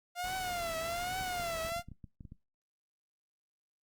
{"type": "tone with vibrato", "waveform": "sawtooth", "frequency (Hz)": 699, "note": "F5", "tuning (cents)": 1, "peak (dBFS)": -31, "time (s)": [0.15, 1.83], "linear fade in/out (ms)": 50, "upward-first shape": "triangle", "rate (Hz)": 1.2, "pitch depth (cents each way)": 140}
{"type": "noise", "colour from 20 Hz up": "pink", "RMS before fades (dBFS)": -46, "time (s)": [0.24, 1.7], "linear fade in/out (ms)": 0}
{"type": "clicks", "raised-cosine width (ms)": 5, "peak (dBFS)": -35, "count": 12, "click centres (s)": [1.21, 1.399, 1.649, 1.72, 1.764, 1.795, 1.886, 1.917, 2.042, 2.208, 2.252, 2.321]}
{"effects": ["noise-tail reverb RT60 0.2 s tail -21 dB re dry", "Opus 48 kbps"]}